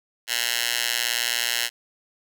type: tone with high-pass filter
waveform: 10% pulse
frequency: 119 Hz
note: A#2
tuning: 36 cents sharp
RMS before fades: -25 dBFS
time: 0.27-1.7 s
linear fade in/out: 50 ms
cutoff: 2500 Hz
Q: 1
effects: none